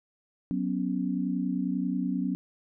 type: chord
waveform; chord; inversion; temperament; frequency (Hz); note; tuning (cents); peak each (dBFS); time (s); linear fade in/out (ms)
sine; F# suspended fourth; none; equal; 185 / 246.9 / 277.2; F#3 / B3 / C#4; 0 / 0 / 0; -30 / -31 / -31; 0.51-2.35; 0
effects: none